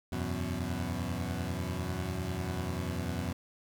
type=chord; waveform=20% pulse; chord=E suspended second; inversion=none; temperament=equal; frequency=82.41 / 92.5 / 123.47 Hz; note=E2 / F#2 / B2; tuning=0 / 0 / 0 cents; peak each=-32 / -31 / -34 dBFS; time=0.12-3.33 s; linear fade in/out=5 ms; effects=none